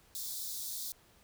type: high-pass noise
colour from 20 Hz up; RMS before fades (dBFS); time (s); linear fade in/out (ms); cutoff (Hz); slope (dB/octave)
white; -40; 0.15-0.92; 0; 3500; 96
effects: pink hiss -64 dBFS RMS until 1.23 s